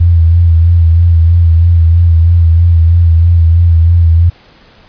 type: tone with vibrato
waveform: sine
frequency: 84 Hz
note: E2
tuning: 33 cents sharp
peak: -3 dBFS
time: 0-4.3 s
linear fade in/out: 10 ms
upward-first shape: sine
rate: 3.1 Hz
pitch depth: 44 cents each way
effects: pink hiss -42 dBFS RMS until 4.88 s + resampled to 11025 Hz